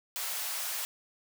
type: high-pass noise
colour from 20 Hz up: white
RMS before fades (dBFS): -35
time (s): 0.16-0.85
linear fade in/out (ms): 0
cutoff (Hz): 600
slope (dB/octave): 24
effects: none